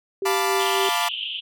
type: tone with tremolo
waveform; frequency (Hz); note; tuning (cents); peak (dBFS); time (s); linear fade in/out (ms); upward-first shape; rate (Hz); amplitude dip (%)
sine; 390; G4; -9; -22; 0.22-0.89; 2; sine; 3.7; 40
type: chord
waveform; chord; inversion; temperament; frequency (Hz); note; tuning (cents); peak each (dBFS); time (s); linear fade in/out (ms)
sawtooth; B half-diminished seventh; second; equal; 698.5 / 880 / 987.8 / 1174.7; F5 / A5 / B5 / D6; 0 / 0 / 0 / 0; -23; 0.25-1.09; 10
type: band-pass noise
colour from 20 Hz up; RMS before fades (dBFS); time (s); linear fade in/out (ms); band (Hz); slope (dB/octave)
pink; -30; 0.59-1.41; 20; 2800 to 3300; 96
effects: none